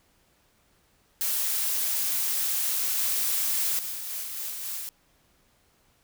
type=noise; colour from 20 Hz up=blue; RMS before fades=-27 dBFS; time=1.21-3.79 s; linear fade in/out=0 ms
type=noise with tremolo; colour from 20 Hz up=blue; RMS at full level=-33 dBFS; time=2.98-4.89 s; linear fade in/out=0 ms; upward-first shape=sine; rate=3.6 Hz; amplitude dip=30%
effects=pink hiss -65 dBFS RMS until 6.03 s